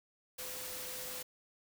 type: tone in noise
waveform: sine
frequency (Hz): 506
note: B4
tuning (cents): +42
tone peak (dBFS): -51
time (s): 0.38-1.23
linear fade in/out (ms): 10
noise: white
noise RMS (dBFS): -43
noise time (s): 0.38-1.23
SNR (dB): -11
effects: none